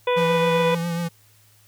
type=harmonic tone; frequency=493.9 Hz; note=B4; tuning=in tune; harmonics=1 / 2 / 3 / 4 / 5 / 6 / 7; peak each=-19 / -24 / -35 / -33 / -30 / -42 / -33 dBFS; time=0.07-0.75 s; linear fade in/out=5 ms
type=tone with vibrato; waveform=square; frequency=170 Hz; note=F3; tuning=46 cents flat; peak=-24 dBFS; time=0.16-1.09 s; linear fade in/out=20 ms; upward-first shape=triangle; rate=7.4 Hz; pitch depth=37 cents each way
effects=added 106 Hz sine -57 dBFS peak until 1.67 s + white hiss -57 dBFS RMS until 1.67 s